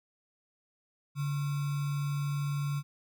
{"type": "tone with sample-and-hold", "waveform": "sine", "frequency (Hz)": 143.4, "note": "D3", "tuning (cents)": -41, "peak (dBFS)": -29, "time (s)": [1.15, 2.83], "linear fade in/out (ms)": 50, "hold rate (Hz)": 1225, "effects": []}